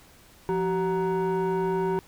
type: tone with frequency modulation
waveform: sine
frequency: 381.4 Hz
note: G4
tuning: 47 cents flat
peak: -21 dBFS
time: 0.49-1.99 s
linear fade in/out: 0 ms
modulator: 554 Hz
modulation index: 0.95
effects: tanh soft clip ceiling -21 dBFS + pink hiss -54 dBFS RMS until 2.07 s